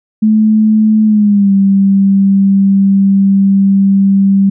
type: tone with pitch glide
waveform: sine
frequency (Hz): 216.2 to 195.98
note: A3 to G3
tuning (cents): -30 to 0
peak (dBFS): -5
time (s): 0.22-4.5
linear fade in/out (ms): 10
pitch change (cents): -170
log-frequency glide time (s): 1.05-1.52
effects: none